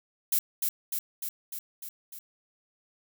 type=noise with echo; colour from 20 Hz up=violet; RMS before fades=-25 dBFS; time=0.32-0.39 s; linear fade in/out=5 ms; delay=300 ms; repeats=6; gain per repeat=-3 dB; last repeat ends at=2.19 s; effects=none